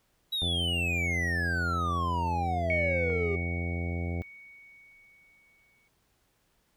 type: exponential sweep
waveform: triangle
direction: down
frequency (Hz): 3900 to 392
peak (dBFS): -27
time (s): 0.32-3.36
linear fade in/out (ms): 10
type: harmonic tone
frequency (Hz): 86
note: F2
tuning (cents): -26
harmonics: 1 / 2 / 3 / 4 / 5 / 6 / 7 / 8 / 9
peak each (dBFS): -31 / -37 / -41 / -43 / -45 / -47 / -48 / -49 / -50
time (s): 0.42-4.22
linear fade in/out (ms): 0
type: tone with exponential decay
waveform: sine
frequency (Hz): 2232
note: C#7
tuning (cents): +11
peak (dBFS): -26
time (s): 2.7-5.88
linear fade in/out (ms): 1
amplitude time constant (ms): 690
type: clicks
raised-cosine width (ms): 0.5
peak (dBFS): -32 / -42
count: 2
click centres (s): 3.101 / 3.105
effects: pink hiss -71 dBFS RMS until 6.76 s